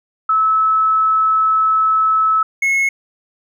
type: tone pair in turn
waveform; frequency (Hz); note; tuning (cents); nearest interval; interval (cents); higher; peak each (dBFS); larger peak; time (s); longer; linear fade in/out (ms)
sine / triangle; 1300 / 2178; E6 / C#7; -24 / -31; major sixth; 893; second; -11; neither; 0.29-2.43 / 2.62-2.89; first; 5
effects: none